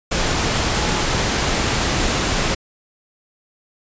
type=tone in noise; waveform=sine; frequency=851 Hz; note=G#5; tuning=42 cents sharp; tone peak=-29 dBFS; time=0.74-1.02 s; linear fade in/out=10 ms; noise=pink; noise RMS=-19 dBFS; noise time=0.11-2.55 s; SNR=-13 dB; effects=resampled to 16000 Hz